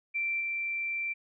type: tone with level steps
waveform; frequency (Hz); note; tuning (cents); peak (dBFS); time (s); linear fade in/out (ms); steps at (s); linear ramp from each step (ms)
sine; 2349; D7; 0; -28 / -30; 0.14-1.14; 20; 0.4; 10
effects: none